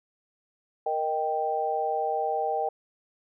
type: chord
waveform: sine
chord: Eb major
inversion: second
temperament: equal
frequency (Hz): 466.2 / 622.3 / 784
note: Bb4 / Eb5 / G5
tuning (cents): 0 / 0 / 0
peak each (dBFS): -31 / -31 / -27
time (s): 0.86-2.69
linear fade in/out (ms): 5
effects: none